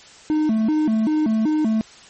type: tone with vibrato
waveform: triangle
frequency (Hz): 260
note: C4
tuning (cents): -11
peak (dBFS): -14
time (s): 0.3-1.81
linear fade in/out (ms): 0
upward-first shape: square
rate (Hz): 2.6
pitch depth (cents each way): 290
effects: white hiss -45 dBFS RMS until 2.09 s + MP3 32 kbps